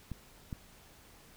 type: clicks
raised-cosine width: 5 ms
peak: -26 dBFS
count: 2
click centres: 0.117 / 0.528 s
effects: pink hiss -58 dBFS RMS until 1.36 s